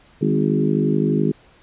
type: harmonic tone with a mistuned harmonic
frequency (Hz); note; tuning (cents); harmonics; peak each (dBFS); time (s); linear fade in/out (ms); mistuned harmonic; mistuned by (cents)
51.7; G#1; -7; 3 / 4 / 5 / 6 / 7 / 8; -21 / -22 / -23 / -24 / -24 / -25; 0.21-1.32; 10; 4; -33
effects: pink hiss -52 dBFS RMS until 1.62 s + resampled to 8000 Hz